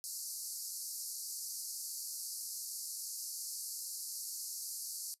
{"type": "band-pass noise", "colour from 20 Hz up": "white", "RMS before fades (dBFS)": -43, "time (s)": [0.04, 5.14], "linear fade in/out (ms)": 0, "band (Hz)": [4400, 13000], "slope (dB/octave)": 96, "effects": ["noise-tail reverb RT60 0.1 s tail -17 dB re dry"]}